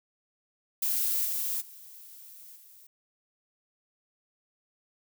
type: noise with level steps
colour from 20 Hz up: violet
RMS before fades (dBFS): -28 / -31 / -49 / -54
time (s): 0.82-2.87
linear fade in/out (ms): 5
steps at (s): 1.24 / 1.6 / 2.55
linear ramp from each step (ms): 20
effects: none